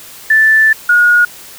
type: tone pair in turn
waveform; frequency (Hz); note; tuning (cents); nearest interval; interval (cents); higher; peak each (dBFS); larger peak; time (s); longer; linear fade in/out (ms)
sine; 1760 / 1442.3; A6 / F#6; 0 / -45; minor third; 345; first; -5; neither; 0.3-0.73 / 0.89-1.25; first; 5
effects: white hiss -34 dBFS RMS until 1.58 s